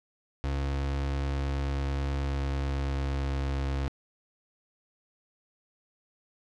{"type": "tone with pitch glide", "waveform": "35% pulse", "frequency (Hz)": [69.3, 68.46], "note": ["C#2", "C#2"], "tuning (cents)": [0, -21], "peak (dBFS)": -26, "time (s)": [0.44, 3.88], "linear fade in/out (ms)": 0, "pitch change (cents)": -21, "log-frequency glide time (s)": [2.05, 3.53], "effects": ["low-pass 5000 Hz 12 dB/octave"]}